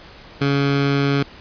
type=tone with notch filter; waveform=15% pulse; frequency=140.3 Hz; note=C#3; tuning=21 cents sharp; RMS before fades=-18 dBFS; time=0.41-1.23 s; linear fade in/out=5 ms; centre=600 Hz; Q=2; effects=pink hiss -42 dBFS RMS until 1.4 s + resampled to 11025 Hz